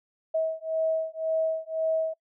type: beating tone pair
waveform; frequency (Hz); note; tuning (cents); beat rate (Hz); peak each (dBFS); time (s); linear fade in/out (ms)
sine; 641 / 642.9; E5 / E5; -49 / -43; 1.9; -28; 0.34-2.14; 10
effects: noise-tail reverb RT60 0.1 s tail -24 dB re dry